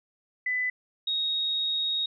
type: tone pair in turn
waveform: sine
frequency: 2000 / 3758 Hz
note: B6 / A#7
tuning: +21 / +13 cents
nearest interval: major seventh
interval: 1092 cents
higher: second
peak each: -25 dBFS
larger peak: neither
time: 0.46-0.7 / 1.07-2.06 s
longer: second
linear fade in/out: 5 ms
effects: none